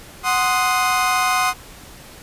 30% pulse chord, C diminished, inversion second, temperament equal, 740 / 1046.5 / 1244.5 Hz, Gb5 / C6 / Eb6, 0 / 0 / 0 cents, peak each -18 dBFS, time 0.23-1.54 s, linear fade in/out 50 ms, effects pink hiss -41 dBFS RMS until 2.22 s + resampled to 32000 Hz

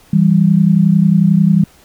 sine tone pair together, 164.81 / 195.99 Hz, E3 / G3, 0 / 0 cents, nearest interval minor third, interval 300 cents, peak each -10 dBFS, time 0.13-1.64 s, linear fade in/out 5 ms, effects pink hiss -47 dBFS RMS until 1.84 s

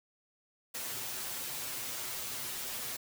white noise with comb filter, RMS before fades -39 dBFS, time 0.74-2.97 s, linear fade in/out 10 ms, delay 7.9 ms, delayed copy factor +0.8, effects none

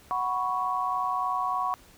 sine chord, F# suspended fourth, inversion none, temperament just, 740 / 986.7 / 1110 Hz, F#5 / B5 / C#6, 0 / -2 / +2 cents, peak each -31 / -31 / -28 dBFS, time 0.11-1.74 s, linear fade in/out 0 ms, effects pink hiss -55 dBFS RMS until 1.97 s

